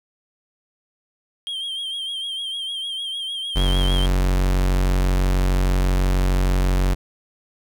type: tone with vibrato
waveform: triangle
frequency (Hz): 3207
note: G7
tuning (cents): +39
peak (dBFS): -24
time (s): 1.47-4.06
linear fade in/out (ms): 0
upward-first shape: triangle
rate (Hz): 6.6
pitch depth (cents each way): 68
type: tone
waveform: 45% pulse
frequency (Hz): 46.25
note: F#1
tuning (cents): 0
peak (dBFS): -16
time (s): 3.55-6.95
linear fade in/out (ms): 20
effects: none